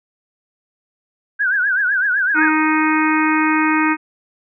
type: tone with vibrato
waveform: sine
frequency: 1559 Hz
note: G6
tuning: 10 cents flat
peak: -14 dBFS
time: 1.39-2.5 s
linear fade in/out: 20 ms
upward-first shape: triangle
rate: 7.9 Hz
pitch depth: 160 cents each way
type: harmonic tone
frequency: 311.1 Hz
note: D#4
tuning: in tune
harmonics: 1 / 3 / 4 / 5 / 6 / 7 / 8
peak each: -16 / -21 / -22 / -23 / -24 / -24 / -25 dBFS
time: 2.34-3.97 s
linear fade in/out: 50 ms
effects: none